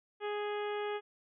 harmonic tone, 415.3 Hz, G#4, in tune, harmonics 1 / 2 / 3 / 4 / 5 / 6 / 7 / 8, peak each -35 / -41 / -45 / -47 / -49 / -51 / -52 / -53 dBFS, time 0.2-1.01 s, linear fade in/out 50 ms, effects none

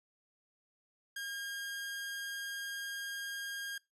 sawtooth tone, 1618 Hz, G#6, 46 cents flat, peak -35 dBFS, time 1.16-3.78 s, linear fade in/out 5 ms, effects noise-tail reverb RT60 0.2 s tail -22 dB re dry + resampled to 32000 Hz

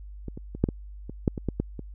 clicks, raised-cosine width 3 ms, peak -22 / -24 / -23 / -7 / -15 / -23 / -8 / -19 / -13 / -12 / -22 dBFS, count 11, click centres 0.283 / 0.375 / 0.55 / 0.64 / 0.688 / 1.096 / 1.278 / 1.378 / 1.487 / 1.6 / 1.793 s, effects added 50 Hz sine -39 dBFS peak until 1.94 s

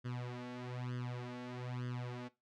sawtooth tone with flanger, 123.7 Hz, B2, 3 cents sharp, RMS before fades -43 dBFS, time 0.04-2.29 s, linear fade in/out 20 ms, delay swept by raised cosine 0.62 to 3.62 ms, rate 1.1 Hz, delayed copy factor +0.95, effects noise-tail reverb RT60 0.2 s tail -17 dB re dry + low-pass 4000 Hz 12 dB/octave

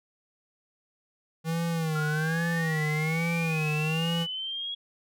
square tone with vibrato, 160 Hz, D#3, 49 cents sharp, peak -27 dBFS, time 1.44-4.27 s, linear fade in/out 50 ms, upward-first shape sine, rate 1.2 Hz, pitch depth 89 cents each way
sine linear sweep, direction up, 1373 to 3332 Hz, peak -31 dBFS, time 1.95-4.75 s, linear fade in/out 10 ms
effects none

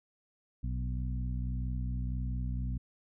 harmonic tone with a mistuned harmonic, 61.74 Hz, B1, in tune, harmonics 1 / 2 / 3 / 4, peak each -33 / -37 / -43 / -45 dBFS, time 0.63-2.78 s, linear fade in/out 10 ms, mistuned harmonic 1, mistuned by -77 cents, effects none

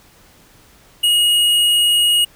square tone, 2881 Hz, F#7, 47 cents flat, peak -12 dBFS, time 1.03-2.25 s, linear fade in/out 10 ms, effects pink hiss -49 dBFS RMS until 2.35 s

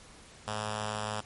5% pulse tone with notch filter, 106.5 Hz, G#2, 44 cents sharp, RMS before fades -35 dBFS, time 0.47-1.21 s, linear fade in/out 10 ms, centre 320 Hz, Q 1.1, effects pink hiss -53 dBFS RMS until 1.25 s + MP3 48 kbps

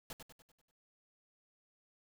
pink noise with echo, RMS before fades -45 dBFS, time 0.1-0.13 s, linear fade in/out 2 ms, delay 97 ms, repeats 6, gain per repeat -6 dB, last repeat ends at 0.712 s, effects none

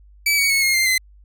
sawtooth tone with pitch steps, 2300 / 2247 / 2196 / 2146 / 2097 / 2049 Hz, D7 / C#7 / C#7 / C7 / C7 / C7, -37 / +23 / -17 / +43 / +3 / -37 cents, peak -12 dBFS, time 0.26-0.98 s, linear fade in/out 5 ms, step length 120 ms, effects added 50 Hz sine -45 dBFS peak until 1.24 s

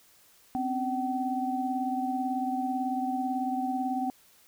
sine tone cluster, 256.5 / 274.6 / 762 Hz, C4 / C#4 / G5, -34 / -16 / -49 cents, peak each -31 / -37 / -30 dBFS, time 0.55-4.1 s, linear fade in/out 0 ms, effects white hiss -60 dBFS RMS until 4.47 s

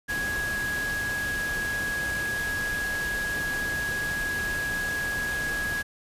sine tone in noise, 1661.2 Hz, G#6, in tune, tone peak -27 dBFS, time 0.08-5.83 s, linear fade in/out 20 ms, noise pink, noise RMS -35 dBFS, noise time 0.08-5.83 s, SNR +5 dB, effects resampled to 32000 Hz

